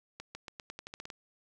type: accelerating click train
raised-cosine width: 0.2 ms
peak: -25 dBFS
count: 11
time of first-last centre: 0.2-1.102 s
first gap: 150 ms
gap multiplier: 0.88
effects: none